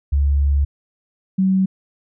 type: tone pair in turn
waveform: sine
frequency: 70.7 / 189.78 Hz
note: C#2 / F#3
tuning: +35 / +44 cents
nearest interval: octave + perfect fourth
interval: 1709 cents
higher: second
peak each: -13 dBFS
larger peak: neither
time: 0.12-0.65 / 1.38-1.66 s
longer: first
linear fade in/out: 10 ms
effects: none